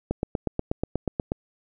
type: click train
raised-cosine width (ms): 2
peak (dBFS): -11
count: 11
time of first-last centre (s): 0.11-1.319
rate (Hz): 8.27
effects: none